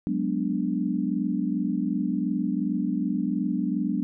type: chord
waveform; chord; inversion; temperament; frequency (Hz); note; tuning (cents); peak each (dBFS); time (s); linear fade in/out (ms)
sine; G# half-diminished seventh; third; equal; 185 / 207.7 / 246.9 / 293.7; F#3 / G#3 / B3 / D4; 0 / 0 / 0 / 0; -29; 0.07-4.03; 0
effects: none